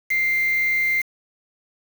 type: tone with quantisation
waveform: sine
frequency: 2093 Hz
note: C7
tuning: in tune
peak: -18 dBFS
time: 0.1-1.02 s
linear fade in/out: 10 ms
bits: 5
effects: none